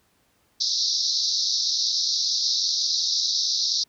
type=band-pass noise; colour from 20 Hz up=white; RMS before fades=-24 dBFS; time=0.6-3.84 s; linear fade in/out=10 ms; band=3800 to 5800 Hz; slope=96 dB/octave; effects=pink hiss -65 dBFS RMS until 3.88 s + high-pass 60 Hz 12 dB/octave